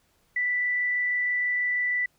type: tone with frequency modulation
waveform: sine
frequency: 1975.5 Hz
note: B6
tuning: in tune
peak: -23 dBFS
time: 0.36-2.06 s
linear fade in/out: 5 ms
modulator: 26.2 Hz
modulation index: 0.44
effects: pink hiss -67 dBFS RMS until 2.18 s